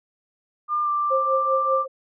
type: tone with pitch glide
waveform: sine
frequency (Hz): 1200 to 1180.1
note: D6 to D6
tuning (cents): +37 to +8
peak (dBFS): -20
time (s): 0.68-1.86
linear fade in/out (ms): 50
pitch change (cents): -29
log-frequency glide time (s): 0.83-0.89
type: tone with tremolo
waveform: sine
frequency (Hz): 531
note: C5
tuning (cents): +25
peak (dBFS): -18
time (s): 1.1-1.88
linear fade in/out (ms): 20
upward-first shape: triangle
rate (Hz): 5.1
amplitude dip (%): 95
effects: none